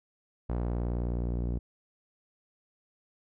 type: tone with low-pass filter sweep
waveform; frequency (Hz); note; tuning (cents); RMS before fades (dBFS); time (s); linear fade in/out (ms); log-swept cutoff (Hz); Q
sawtooth; 59.6; A#1; +39; -31; 0.49-1.59; 10; 910 to 360; 0.84
effects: none